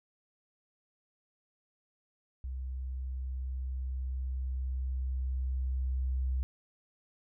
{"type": "tone with level ramp", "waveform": "sine", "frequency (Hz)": 64.6, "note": "C2", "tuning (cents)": -21, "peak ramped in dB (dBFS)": [-35, -28], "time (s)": [2.44, 6.43], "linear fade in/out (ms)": 0, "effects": []}